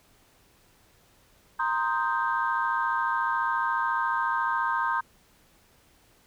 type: chord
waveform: sine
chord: C minor seventh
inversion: third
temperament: equal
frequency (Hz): 932.3 / 1046.5 / 1244.5 / 1568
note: Bb5 / C6 / Eb6 / G6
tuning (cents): 0 / 0 / 0 / 0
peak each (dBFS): -28 / -29 / -31 / -29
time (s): 1.59-5.01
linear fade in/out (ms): 10
effects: tanh soft clip ceiling -14 dBFS + pink hiss -61 dBFS RMS until 6.26 s